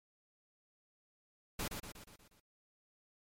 pink noise with echo, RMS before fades -38 dBFS, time 1.59-1.68 s, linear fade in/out 5 ms, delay 120 ms, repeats 6, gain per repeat -5 dB, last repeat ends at 2.4 s, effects MP3 64 kbps

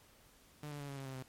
sawtooth tone with pitch steps, 148.8 / 145.49 / 142.24 / 139.08 / 135.98 / 132.95 / 129.99 Hz, D3 / D3 / C#3 / C#3 / C#3 / C3 / C3, +23 / -16 / +45 / +6 / -33 / +28 / -11 cents, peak -39 dBFS, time 0.63-1.225 s, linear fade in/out 2 ms, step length 85 ms, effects pink hiss -64 dBFS RMS until 1.28 s + MP3 64 kbps

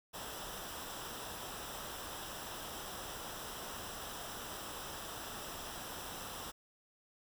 pink noise with comb filter, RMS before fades -45 dBFS, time 0.13-6.52 s, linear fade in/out 20 ms, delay 0.45 ms, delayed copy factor -0.6, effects none

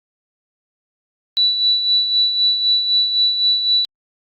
sine tone with tremolo, 3951 Hz, B7, in tune, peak -11 dBFS, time 1.37-3.85 s, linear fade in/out 0 ms, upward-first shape sine, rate 3.9 Hz, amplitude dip 55%, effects Opus 48 kbps

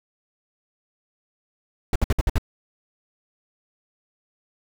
brown noise bursts, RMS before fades -18 dBFS, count 6, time 1.93-2.382 s, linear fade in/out 2 ms, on 27 ms, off 58 ms, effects none

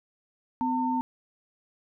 sine tone pair together, 253.9 / 904 Hz, B3 / A5, +48 / +47 cents, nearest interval octave + minor seventh, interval 2199 cents, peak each -27 dBFS, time 0.61-1.01 s, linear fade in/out 0 ms, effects none

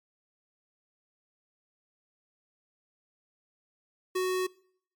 square tone, 370 Hz, F#4, in tune, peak -27 dBFS, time 4.15-4.47 s, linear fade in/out 10 ms, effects noise-tail reverb RT60 0.6 s tail -23 dB re dry + MP3 96 kbps

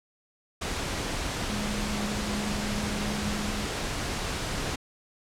sine tone in noise, 207.7 Hz, G#3, in tune, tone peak -32 dBFS, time 1.49-3.66 s, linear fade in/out 10 ms, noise pink, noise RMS -31 dBFS, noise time 0.61-4.76 s, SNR -4 dB, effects low-pass 8000 Hz 12 dB/octave

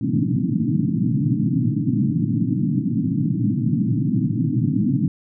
pink band-pass noise, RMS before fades -20 dBFS, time 0.01-5.08 s, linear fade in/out 2 ms, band 110 to 310 Hz, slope 96 dB/octave, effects none

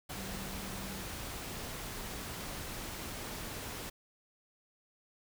sine tone in noise, 193.9 Hz, G3, 19 cents flat, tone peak -45 dBFS, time 0.16-1.03 s, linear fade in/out 10 ms, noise pink, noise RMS -42 dBFS, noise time 0.09-3.9 s, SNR -6 dB, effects none

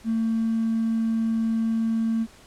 triangle tone with hard clipping, 225.2 Hz, A3, 40 cents sharp, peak -21 dBFS, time 0.04-2.27 s, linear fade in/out 50 ms, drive 3 dB, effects pink hiss -51 dBFS RMS until 2.46 s + low-pass 10000 Hz 12 dB/octave

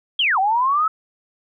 sine linear two-way sweep, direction down then up, 3339 to 740 to 1312 Hz, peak -15 dBFS, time 0.19-0.88 s, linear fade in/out 5 ms, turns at 0.39 s, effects none

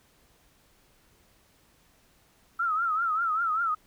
sine tone with vibrato, 1318.5 Hz, E6, in tune, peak -24 dBFS, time 2.59-3.75 s, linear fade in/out 10 ms, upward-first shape triangle, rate 5.1 Hz, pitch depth 130 cents each way, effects pink hiss -63 dBFS RMS until 3.86 s

